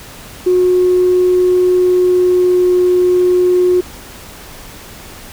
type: tone with pitch glide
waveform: sine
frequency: 363.4 to 361.1 Hz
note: F#4 to F#4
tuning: -31 to -42 cents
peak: -7 dBFS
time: 0.46-3.81 s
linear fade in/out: 10 ms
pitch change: -11 cents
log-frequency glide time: 1.75-2.71 s
effects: tanh soft clip ceiling -3 dBFS + pink hiss -34 dBFS RMS until 5.32 s